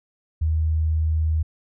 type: tone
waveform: sine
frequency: 79 Hz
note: D#2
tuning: 27 cents sharp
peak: -18 dBFS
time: 0.41-1.43 s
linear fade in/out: 10 ms
effects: none